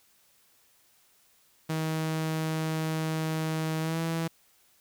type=tone with pitch glide; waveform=sawtooth; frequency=158.7 to 164.3 Hz; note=D#3 to E3; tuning=+35 to -5 cents; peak=-24 dBFS; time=1.69-4.28 s; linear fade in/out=10 ms; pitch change=+60 cents; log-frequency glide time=3.8-3.99 s; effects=white hiss -64 dBFS RMS until 4.8 s